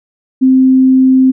sine tone, 260.9 Hz, C4, 5 cents flat, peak -4 dBFS, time 0.41-1.32 s, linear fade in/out 20 ms, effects none

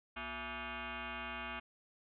sine tone with frequency modulation, 669 Hz, E5, 25 cents sharp, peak -40 dBFS, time 0.16-1.6 s, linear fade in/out 10 ms, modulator 303 Hz, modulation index 7.5, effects none

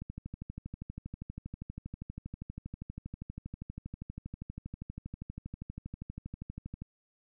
click train, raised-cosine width 5 ms, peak -28 dBFS, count 86, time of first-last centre 0.02-6.82 s, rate 12.5 Hz, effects none

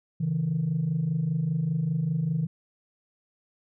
sine tone pair together, 137.2 / 162.25 Hz, C#3 / E3, -17 / -27 cents, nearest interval minor third, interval 290 cents, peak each -28 / -24 dBFS, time 0.2-2.47 s, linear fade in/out 10 ms, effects tanh soft clip ceiling -19 dBFS

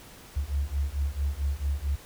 sine beating tone pair, 68.4 / 72.9 Hz, C#2 / D2, -23 / -12 cents, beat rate 4.5 Hz, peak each -29 dBFS, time 0.36-1.96 s, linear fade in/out 10 ms, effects pink hiss -49 dBFS RMS until 2.05 s

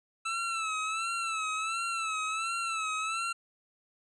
25% pulse tone with vibrato, 1318.5 Hz, E6, in tune, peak -27 dBFS, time 0.25-3.33 s, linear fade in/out 10 ms, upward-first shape sine, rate 1.4 Hz, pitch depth 66 cents each way, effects resampled to 22050 Hz

